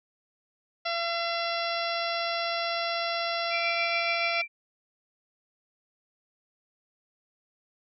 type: harmonic tone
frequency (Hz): 679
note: F5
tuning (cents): -49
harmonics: 1 / 2 / 3 / 4 / 5 / 6 / 7 / 8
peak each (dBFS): -31 / -34 / -36 / -37 / -38 / -39 / -39 / -40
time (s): 0.85-4.42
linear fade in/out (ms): 10
type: tone with tremolo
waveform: sine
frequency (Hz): 2349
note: D7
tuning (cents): 0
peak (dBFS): -26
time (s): 3.5-4.48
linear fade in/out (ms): 50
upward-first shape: sine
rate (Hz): 7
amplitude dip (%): 50
effects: none